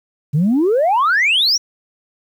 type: exponential sweep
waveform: sine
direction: up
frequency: 137.3 to 5940 Hz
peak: -10 dBFS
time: 0.33-1.58 s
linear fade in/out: 20 ms
effects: tanh soft clip ceiling -9 dBFS + 8-bit